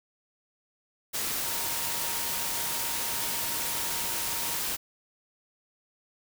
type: tone in noise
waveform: sine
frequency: 932.3 Hz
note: A#5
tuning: in tune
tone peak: -42 dBFS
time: 1.44-4.57 s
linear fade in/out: 20 ms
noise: white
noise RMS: -31 dBFS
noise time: 1.13-4.77 s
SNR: -14 dB
effects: none